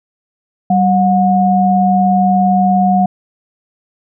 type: tone pair together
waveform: sine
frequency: 192.03 / 725 Hz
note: G3 / F#5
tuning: -35 / -35 cents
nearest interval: octave + major seventh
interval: 2300 cents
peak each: -11 dBFS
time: 0.7-3.06 s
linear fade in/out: 5 ms
effects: none